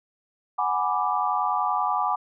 sine chord, G# half-diminished seventh, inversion third, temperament equal, 740 / 830.6 / 987.8 / 1174.7 Hz, F#5 / G#5 / B5 / D6, 0 / 0 / 0 / 0 cents, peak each -28 / -27 / -28 / -26 dBFS, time 0.58-2.16 s, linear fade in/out 10 ms, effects none

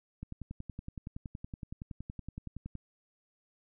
click train, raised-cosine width 5 ms, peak -28 dBFS, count 28, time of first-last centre 0.23-2.753 s, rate 10.7 Hz, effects none

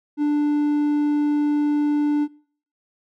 triangle tone, 294.7 Hz, D4, 6 cents sharp, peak -15 dBFS, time 0.17-2.28 s, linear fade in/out 50 ms, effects noise-tail reverb RT60 0.5 s tail -23 dB re dry

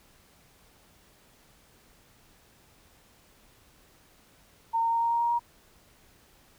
sine tone with pitch steps, 914 / 919.3 / 924.6 / 930 / 935.4 / 940.8 / 946.2 Hz, A#5 / A#5 / A#5 / A#5 / A#5 / A#5 / A#5, -34 / -24 / -14 / -4 / +6 / +16 / +26 cents, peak -23 dBFS, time 4.73-5.395 s, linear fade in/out 20 ms, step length 95 ms, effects pink hiss -60 dBFS RMS until 6.58 s

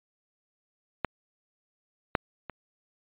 clicks, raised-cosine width 0.5 ms, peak -11 / -7 / -22 dBFS, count 3, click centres 1.047 / 2.152 / 2.497 s, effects resampled to 8000 Hz

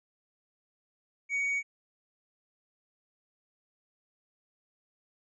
triangle tone, 2244 Hz, C#7, 21 cents sharp, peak -26 dBFS, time 1.29-1.63 s, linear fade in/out 50 ms, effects resampled to 22050 Hz

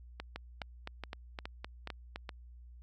two click trains, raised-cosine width 0.3 ms, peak -24 / -24 dBFS, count 8 / 6, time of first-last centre 0.36-2.159 / 0.2-2.292 s, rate 3.89 / 2.39 Hz, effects added 60 Hz sine -50 dBFS peak until 2.82 s

